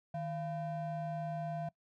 triangle ring-modulated tone, 421.7 Hz, G#4, 26 cents sharp, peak -31 dBFS, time 0.14-1.69 s, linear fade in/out 5 ms, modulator 265 Hz, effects noise-tail reverb RT60 0.1 s tail -22 dB re dry

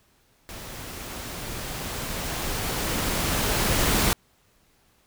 pink noise with level ramp, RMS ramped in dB -39 to -21 dBFS, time 0.49-4.13 s, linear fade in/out 0 ms, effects pink hiss -63 dBFS RMS until 5.06 s

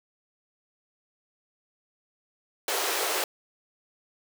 pink high-pass noise, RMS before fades -28 dBFS, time 2.68-3.24 s, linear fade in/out 2 ms, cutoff 360 Hz, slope 48 dB/octave, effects none

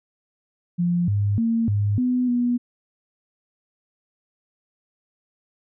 sine tone with pitch steps, 174.5 / 101.9 / 228.6 / 102.6 / 249.8 / 243 Hz, F3 / G#2 / A#3 / G#2 / B3 / B3, -1 / -32 / -34 / -21 / +20 / -28 cents, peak -18 dBFS, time 0.78-2.58 s, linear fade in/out 20 ms, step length 300 ms, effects none

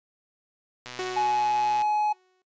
click train, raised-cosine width 0.2 ms, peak -21 dBFS, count 120, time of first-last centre 0.86-1.82 s, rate 124 Hz
sawtooth tone with exponential decay, 370 Hz, F#4, in tune, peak -23 dBFS, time 0.99-2.42 s, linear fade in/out 2 ms, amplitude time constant 310 ms
triangle tone, 844 Hz, G#5, 28 cents sharp, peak -20 dBFS, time 1.16-2.13 s, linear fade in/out 10 ms
effects noise-tail reverb RT60 0.1 s tail -17 dB re dry + resampled to 16000 Hz

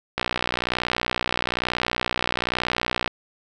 click train, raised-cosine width 0.3 ms, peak -6 dBFS, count 178, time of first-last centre 0.18-3.077 s, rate 61.1 Hz, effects none

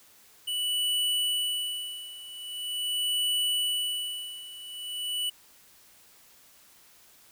square tone with tremolo, 2960 Hz, F#7, in tune, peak -25 dBFS, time 0.47-5.3 s, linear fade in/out 10 ms, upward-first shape sine, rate 0.43 Hz, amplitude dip 85%, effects white hiss -57 dBFS RMS until 7.31 s

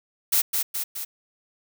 blue noise with echo, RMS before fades -20 dBFS, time 0.32-0.42 s, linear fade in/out 10 ms, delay 210 ms, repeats 3, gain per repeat -4 dB, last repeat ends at 1.05 s, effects none

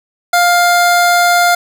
25% pulse tone, 702 Hz, F5, 9 cents sharp, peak -4 dBFS, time 0.33-1.55 s, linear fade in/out 5 ms, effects none

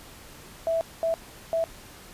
sine tone bursts at uneven times, 658 Hz, E5, 3 cents flat, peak -22 dBFS, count 3, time 0.67-0.81 / 1.03-1.14 / 1.53-1.64 s, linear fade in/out 0 ms, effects pink hiss -47 dBFS RMS until 2.13 s + resampled to 32000 Hz

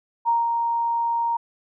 sine tone with ADSR envelope, 932.3 Hz, A#5, in tune, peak -16 dBFS, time 0.25-1.37 s, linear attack 34 ms, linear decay 180 ms, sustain -4 dB, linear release 7 ms, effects none

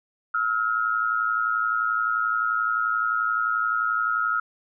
sine tone pair together, 1300 / 1411.5 Hz, E6 / F6, -24 / +18 cents, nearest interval minor second, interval 142 cents, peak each -24 / -24 dBFS, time 0.34-4.4 s, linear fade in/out 5 ms, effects none

